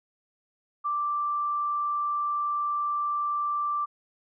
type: tone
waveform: sine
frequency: 1174.7 Hz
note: D6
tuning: in tune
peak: -25 dBFS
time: 0.84-3.86 s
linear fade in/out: 20 ms
effects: none